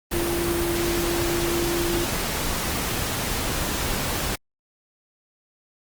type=tone in noise; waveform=sine; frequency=343 Hz; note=F4; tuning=31 cents flat; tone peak=-24 dBFS; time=0.13-2.05 s; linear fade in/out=10 ms; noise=pink; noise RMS=-26 dBFS; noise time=0.11-4.36 s; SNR=-1 dB; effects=Opus 32 kbps